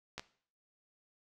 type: clicks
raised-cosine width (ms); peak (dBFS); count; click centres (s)
0.2; -23; 2; 0.18 / 0.195
effects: noise-tail reverb RT60 0.5 s tail -17 dB re dry